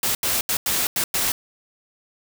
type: noise bursts at uneven times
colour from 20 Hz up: white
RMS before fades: -22 dBFS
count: 6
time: 0.03-0.15 / 0.23-0.41 / 0.49-0.57 / 0.66-0.87 / 0.96-1.04 / 1.14-1.32 s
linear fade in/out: 2 ms
effects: none